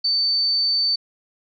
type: tone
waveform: sine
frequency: 4550 Hz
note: C#8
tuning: 44 cents sharp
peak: -17 dBFS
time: 0.04-0.96 s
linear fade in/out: 10 ms
effects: none